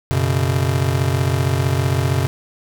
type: chord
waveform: square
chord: F# suspended fourth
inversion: none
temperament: just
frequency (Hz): 92.5 / 123.33 / 138.75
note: F#2 / B2 / C#3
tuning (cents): 0 / -2 / +2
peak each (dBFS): -21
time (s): 0.11-2.27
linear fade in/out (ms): 0
effects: none